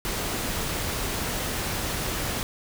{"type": "noise", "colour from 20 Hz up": "pink", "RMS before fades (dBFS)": -29, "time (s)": [0.05, 2.43], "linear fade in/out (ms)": 0, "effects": []}